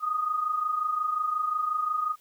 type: tone pair together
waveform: sine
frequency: 1218.9 / 1244.5 Hz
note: D#6 / D#6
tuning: -36 / 0 cents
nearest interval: unison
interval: 36 cents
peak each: -32 / -26 dBFS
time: 0-2.16 s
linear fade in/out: 50 ms
effects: white hiss -62 dBFS RMS until 2.2 s